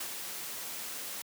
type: noise with ADSR envelope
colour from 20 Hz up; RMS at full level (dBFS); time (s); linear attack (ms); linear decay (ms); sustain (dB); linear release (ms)
white; -37; 0-1.22; 6; 78; -3; 4
effects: high-pass 150 Hz 12 dB/octave